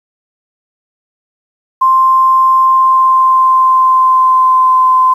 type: tone with pitch glide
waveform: sine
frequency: 1050 to 1031.4 Hz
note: C6 to C6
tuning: +6 to -25 cents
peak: -5 dBFS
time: 1.81-5.14 s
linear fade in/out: 10 ms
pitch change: -31 cents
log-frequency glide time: 2.65-4.86 s
effects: 7-bit